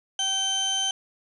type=tone pair together; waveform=30% pulse; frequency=774 / 3096 Hz; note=G5 / G7; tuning=-22 / -22 cents; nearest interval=2 octaves; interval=2400 cents; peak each=-31 / -21 dBFS; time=0.19-0.91 s; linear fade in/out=2 ms; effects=resampled to 24000 Hz + 10-bit